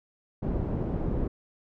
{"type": "low-pass noise", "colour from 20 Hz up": "pink", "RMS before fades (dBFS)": -29, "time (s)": [0.42, 1.28], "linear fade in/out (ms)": 10, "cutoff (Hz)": 420, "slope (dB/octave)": 12, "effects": []}